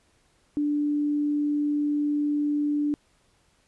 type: tone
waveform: sine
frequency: 293.7 Hz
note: D4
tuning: in tune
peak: -22 dBFS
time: 0.57-2.94 s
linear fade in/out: 0 ms
effects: pink hiss -65 dBFS RMS until 3.67 s + resampled to 24000 Hz